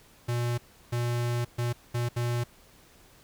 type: tone bursts at uneven times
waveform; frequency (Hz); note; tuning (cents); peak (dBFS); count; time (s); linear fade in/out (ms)
square; 120; B2; -49; -27; 5; 0.28-0.58 / 0.92-1.45 / 1.58-1.73 / 1.94-2.09 / 2.16-2.44; 10
effects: pink hiss -57 dBFS RMS until 3.23 s

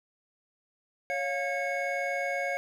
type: tone cluster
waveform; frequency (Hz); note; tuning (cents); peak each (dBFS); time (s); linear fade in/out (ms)
triangle; 556 / 705 / 1627 / 2203; C#5 / F5 / G#6 / C#7; +5 / +16 / -36 / -11; -31 / -32 / -35 / -32; 1.1-2.57; 0
effects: none

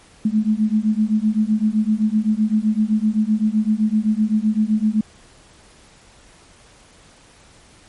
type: beating tone pair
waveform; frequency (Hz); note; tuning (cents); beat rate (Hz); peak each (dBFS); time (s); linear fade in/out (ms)
sine; 211.4 / 219.2; G#3 / A3; +31 / -6; 7.8; -18; 0.25-5.01; 5
effects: pink hiss -49 dBFS RMS until 7.88 s + MP3 48 kbps

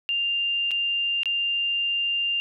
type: tone with dropouts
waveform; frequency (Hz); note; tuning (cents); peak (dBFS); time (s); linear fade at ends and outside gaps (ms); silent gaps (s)
sine; 2794; F7; 0; -22; 0.09-2.4; 0; 0.709-0.715 / 1.233-1.257
effects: none

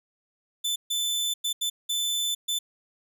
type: tone bursts at uneven times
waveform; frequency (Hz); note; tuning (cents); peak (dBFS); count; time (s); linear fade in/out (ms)
sawtooth; 3520; A7; 0; -22; 6; 0.64-0.76 / 0.9-1.34 / 1.44-1.53 / 1.61-1.7 / 1.89-2.35 / 2.48-2.59; 10
effects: none

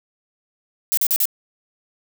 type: noise bursts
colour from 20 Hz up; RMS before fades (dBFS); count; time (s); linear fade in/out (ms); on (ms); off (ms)
violet; -18; 4; 0.92-1.255; 0; 53; 41
effects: none

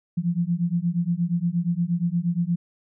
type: beating tone pair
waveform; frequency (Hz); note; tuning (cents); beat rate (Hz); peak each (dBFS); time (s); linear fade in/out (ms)
sine; 168.3 / 176.8; E3 / F3; +36 / +22; 8.5; -24; 0.17-2.56; 10
effects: none

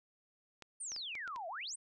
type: clicks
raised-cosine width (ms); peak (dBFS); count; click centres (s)
0.2; -32; 6; 0.623 / 0.919 / 0.963 / 1.153 / 1.277 / 1.361
type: exponential two-way sweep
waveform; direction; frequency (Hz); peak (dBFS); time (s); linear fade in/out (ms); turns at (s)
sine; down then up; 9397 to 633 to 9397; -40; 0.8-1.76; 10; 1.48
effects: none

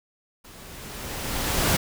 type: noise with level ramp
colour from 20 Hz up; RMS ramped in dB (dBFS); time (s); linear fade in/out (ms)
pink; -47 to -20; 0.44-1.77; 10
effects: none

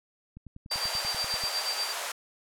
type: click train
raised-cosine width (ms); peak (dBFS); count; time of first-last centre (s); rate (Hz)
5; -32; 12; 0.37-1.438; 10.3
type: tone with tremolo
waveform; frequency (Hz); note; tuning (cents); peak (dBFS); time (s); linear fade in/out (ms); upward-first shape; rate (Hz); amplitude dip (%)
sine; 4699; D8; 0; -27; 0.7-1.93; 20; sine; 8.3; 75
type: band-pass noise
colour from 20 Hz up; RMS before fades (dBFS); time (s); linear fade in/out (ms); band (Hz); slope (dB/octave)
pink; -35; 0.71-2.12; 5; 590 to 12000; 24
effects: none

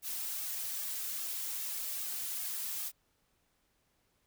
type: noise with flanger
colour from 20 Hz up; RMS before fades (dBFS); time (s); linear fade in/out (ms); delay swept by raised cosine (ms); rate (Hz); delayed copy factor
blue; -38; 0.02-2.92; 50; 2 to 3.5; 2.5; -0.55
effects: pink hiss -75 dBFS RMS until 4.26 s

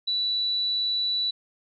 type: tone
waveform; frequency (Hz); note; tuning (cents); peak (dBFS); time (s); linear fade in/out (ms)
sine; 3951; B7; 0; -23; 0.07-1.31; 10
effects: none

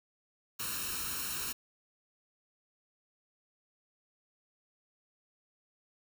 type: noise with comb filter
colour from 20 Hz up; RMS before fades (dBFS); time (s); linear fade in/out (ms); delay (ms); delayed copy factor
white; -37; 0.59-1.53; 10; 0.73; +0.75
effects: none

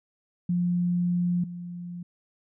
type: tone pair in turn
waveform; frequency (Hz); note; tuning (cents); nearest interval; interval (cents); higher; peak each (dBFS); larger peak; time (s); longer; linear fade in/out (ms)
sine; 176.2 / 175.2; F3 / F3; +16 / +6; unison; 10; first; -22 / -34; first; 0.49-1.44 / 1.44-2.03; first; 5
effects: none

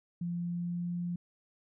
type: tone with pitch glide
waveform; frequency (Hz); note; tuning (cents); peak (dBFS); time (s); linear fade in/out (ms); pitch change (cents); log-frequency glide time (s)
sine; 173 to 174.61; F3 to F3; -16 to 0; -32; 0.21-1.16; 5; +16; 0.31-0.94
effects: none

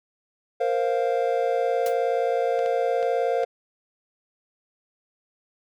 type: chord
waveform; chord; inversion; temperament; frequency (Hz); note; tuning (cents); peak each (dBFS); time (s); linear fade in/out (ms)
triangle; Bb suspended second; none; equal with one note detuned; 466.2 / 525.4 / 698.5; Bb4 / C5 / F5; 0 / +7 / 0; -23 / -23 / -24; 0.6-3.45; 10
type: noise with exponential decay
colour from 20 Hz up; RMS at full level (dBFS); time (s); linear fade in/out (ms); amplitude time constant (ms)
white; -32; 1.86-1.97; 1; 22
type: clicks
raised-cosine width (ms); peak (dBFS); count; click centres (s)
0.2; -23; 4; 2.591 / 2.661 / 3.028 / 3.434
effects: none

